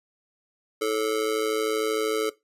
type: tone with amplitude modulation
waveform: square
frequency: 435.4 Hz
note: A4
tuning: 18 cents flat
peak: -20 dBFS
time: 0.81-2.3 s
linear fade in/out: 10 ms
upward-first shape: sine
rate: 113 Hz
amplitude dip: 85%
effects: noise-tail reverb RT60 0.2 s tail -19 dB re dry + resampled to 32000 Hz